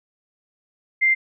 sine tone, 2093 Hz, C7, in tune, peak -14 dBFS, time 1.01-1.15 s, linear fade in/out 20 ms, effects none

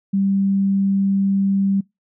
sine tone, 196 Hz, G3, in tune, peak -15 dBFS, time 0.13-1.81 s, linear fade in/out 10 ms, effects noise-tail reverb RT60 0.2 s tail -25 dB re dry

